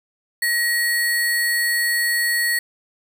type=tone with sample-and-hold; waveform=sine; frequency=1900 Hz; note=A#6; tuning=33 cents sharp; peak=-17 dBFS; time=0.42-2.59 s; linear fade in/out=5 ms; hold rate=6300 Hz; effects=none